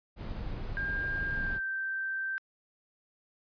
brown noise, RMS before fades -37 dBFS, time 0.16-1.6 s, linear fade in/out 50 ms
sine tone with pitch glide, 1603 to 1561 Hz, G6 to G6, +38 to -8 cents, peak -31 dBFS, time 0.77-2.38 s, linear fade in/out 0 ms, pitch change -46 cents, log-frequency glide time 1.33-1.62 s
effects resampled to 11025 Hz

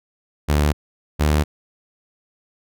sawtooth tone pair in turn, 73.9 / 75.19 Hz, D2 / D2, +11 / +41 cents, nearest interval unison, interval 30 cents, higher second, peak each -11 dBFS, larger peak neither, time 0.48-0.73 / 1.19-1.44 s, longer neither, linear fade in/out 20 ms, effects none

